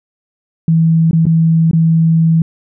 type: tone with dropouts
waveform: sine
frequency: 163.1 Hz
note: E3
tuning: 18 cents flat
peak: -7 dBFS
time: 0.68-2.42 s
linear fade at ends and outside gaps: 2 ms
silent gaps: 1.111-1.131 / 1.255-1.266 / 1.712-1.732 s
effects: none